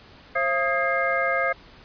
sine tone cluster, 533 / 677 / 1247 / 1627 / 2111 Hz, C5 / E5 / D#6 / G#6 / C7, +32 / +46 / +3 / -36 / +15 cents, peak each -27 dBFS, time 0.35-1.53 s, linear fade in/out 10 ms, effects pink hiss -49 dBFS RMS until 1.84 s + resampled to 11025 Hz

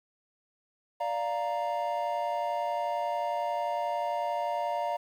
triangle chord, Bb major, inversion first, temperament equal, 587.3 / 698.5 / 932.3 Hz, D5 / F5 / Bb5, 0 / 0 / 0 cents, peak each -32 / -30 / -31 dBFS, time 1-4.97 s, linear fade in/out 10 ms, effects 10-bit

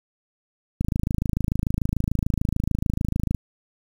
click train, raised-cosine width 5 ms, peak -10 dBFS, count 69, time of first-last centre 0.81-3.347 s, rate 26.8 Hz, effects 7-bit

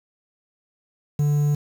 triangle tone with quantisation, 146.6 Hz, D3, 3 cents flat, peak -15 dBFS, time 1.19-1.55 s, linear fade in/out 5 ms, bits 7, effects none

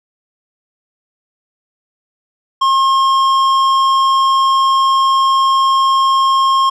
triangle tone with tanh clipping, 1072 Hz, C6, 42 cents sharp, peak -11 dBFS, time 2.61-6.7 s, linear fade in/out 10 ms, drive 15 dB, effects none

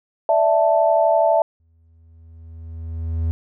sine chord, D suspended second, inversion none, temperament equal, 587.3 / 659.3 / 880 Hz, D5 / E5 / A5, 0 / 0 / 0 cents, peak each -20 / -15 / -20 dBFS, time 0.29-1.42 s, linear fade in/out 2 ms
triangle tone with exponential growth, 81.8 Hz, E2, 13 cents flat, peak -15 dBFS, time 1.6-3.31 s, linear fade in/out 0 ms, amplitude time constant 370 ms
effects none

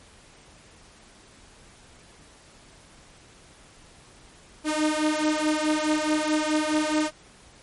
sawtooth beating tone pair, 304.5 / 309.2 Hz, D#4 / D#4, -37 / -11 cents, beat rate 4.7 Hz, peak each -21 dBFS, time 4.64-7.11 s, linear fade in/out 50 ms, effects pink hiss -52 dBFS RMS until 7.62 s + MP3 48 kbps

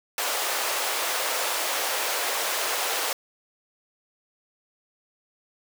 pink high-pass noise, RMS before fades -27 dBFS, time 0.18-3.13 s, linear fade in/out 2 ms, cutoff 500 Hz, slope 24 dB/octave, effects none

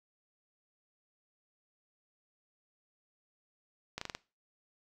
slowing click train, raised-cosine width 0.2 ms, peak -20 dBFS, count 5, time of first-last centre 3.98-4.15 s, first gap 34 ms, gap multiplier 1.15, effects noise-tail reverb RT60 0.3 s tail -20 dB re dry

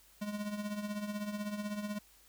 square tone with tremolo, 207.7 Hz, G#3, in tune, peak -34 dBFS, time 0.21-1.99 s, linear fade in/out 10 ms, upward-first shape triangle, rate 16 Hz, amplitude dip 70%, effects added 50 Hz sine -69 dBFS peak until 2.28 s + white hiss -63 dBFS RMS until 2.28 s

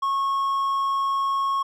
triangle tone, 1095 Hz, C#6, 22 cents flat, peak -19 dBFS, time 0.02-1.63 s, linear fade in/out 10 ms, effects none

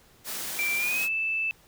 white high-pass noise, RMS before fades -34 dBFS, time 0.24-1.09 s, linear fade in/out 50 ms, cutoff 140 Hz, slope 96 dB/octave
sine tone with pitch glide, 2349 to 2637 Hz, D7 to E7, 0 to 0 cents, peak -25 dBFS, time 0.59-1.51 s, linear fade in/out 0 ms, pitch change +200 cents, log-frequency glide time 0.76-1.1 s
effects pink hiss -58 dBFS RMS until 1.67 s

